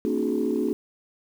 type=tone cluster; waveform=sine; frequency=230.1 / 269.4 / 302.5 / 365.4 / 420.4 Hz; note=A#3 / C#4 / D#4 / F#4 / G#4; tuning=-22 / -49 / -49 / -22 / +21 cents; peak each=-28 dBFS; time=0.05-0.73 s; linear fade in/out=0 ms; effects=tanh soft clip ceiling -14 dBFS + 8-bit